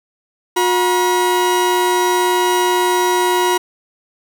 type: tone pair together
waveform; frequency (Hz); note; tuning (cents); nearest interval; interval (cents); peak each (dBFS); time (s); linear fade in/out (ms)
40% pulse; 360.5 / 961; F#4 / B5; -45 / -48; octave + perfect fourth; 1697; -15; 0.56-3.58; 10
effects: none